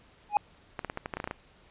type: tone with exponential growth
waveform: triangle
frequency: 830.6 Hz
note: G#5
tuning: in tune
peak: -14 dBFS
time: 0.29-0.37 s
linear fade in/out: 1 ms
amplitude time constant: 17 ms
type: clicks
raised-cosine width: 0.5 ms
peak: -18 dBFS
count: 11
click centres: 0.792 / 0.847 / 0.899 / 0.974 / 1.059 / 1.138 / 1.17 / 1.201 / 1.242 / 1.275 / 1.311 s
effects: pink hiss -59 dBFS RMS until 1.7 s + resampled to 8000 Hz